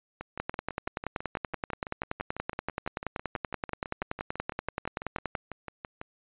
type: two click trains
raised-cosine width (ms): 0.5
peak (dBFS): -15 / -22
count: 53 / 36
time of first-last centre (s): 0.4-5.352 / 0.21-6.014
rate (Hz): 10.5 / 6.03
effects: resampled to 8000 Hz